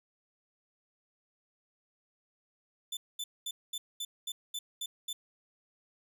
sawtooth tone bursts, 3520 Hz, A7, in tune, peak -32 dBFS, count 9, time 2.92-5.13 s, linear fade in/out 5 ms, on 50 ms, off 220 ms, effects none

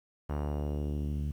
sawtooth tone with low-pass filter sweep, 73.42 Hz, D2, in tune, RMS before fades -33 dBFS, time 0.29-1.32 s, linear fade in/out 10 ms, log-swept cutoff 1200 to 170 Hz, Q 1.2, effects 10-bit

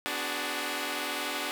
5% pulse chord, G# half-diminished seventh, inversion first, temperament equal with one note detuned, 251.8 / 293.7 / 370 / 415.3 Hz, B3 / D4 / F#4 / G#4, +34 / 0 / 0 / 0 cents, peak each -27 / -23 / -26 / -27 dBFS, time 0.06-1.51 s, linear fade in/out 0 ms, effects none

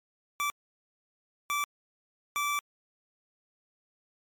25% pulse tone bursts at uneven times, 1163 Hz, D6, 17 cents flat, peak -24 dBFS, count 3, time 0.4-0.5 / 1.5-1.64 / 2.36-2.59 s, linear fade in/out 0 ms, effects MP3 96 kbps

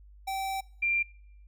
square / sine tone pair in turn, 774 / 2376 Hz, G5 / D7, -22 / +20 cents, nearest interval octave + perfect fifth, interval 1942 cents, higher second, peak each -31 / -24 dBFS, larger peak second, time 0.27-0.61 / 0.82-1.03 s, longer first, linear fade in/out 10 ms, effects noise-tail reverb RT60 0.7 s tail -24 dB re dry + added 50 Hz sine -50 dBFS peak until 1.47 s

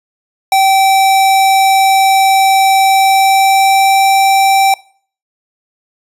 square tone with pitch glide, 774 to 778.9 Hz, G5 to G5, -22 to -11 cents, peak -7 dBFS, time 0.52-4.74 s, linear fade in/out 2 ms, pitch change +11 cents, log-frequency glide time 2.85-4.05 s, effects noise-tail reverb RT60 0.5 s tail -23 dB re dry + resampled to 32000 Hz

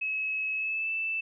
sine tone with pitch glide, 2574 to 2645 Hz, E7 to E7, -42 to +5 cents, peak -28 dBFS, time 0.01-1.21 s, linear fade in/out 10 ms, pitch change +47 cents, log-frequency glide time 0.55-0.91 s, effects none

